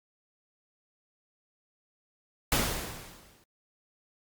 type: noise with exponential decay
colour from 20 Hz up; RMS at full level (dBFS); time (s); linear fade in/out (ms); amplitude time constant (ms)
pink; -24; 2.52-3.44; 2; 200
effects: Opus 48 kbps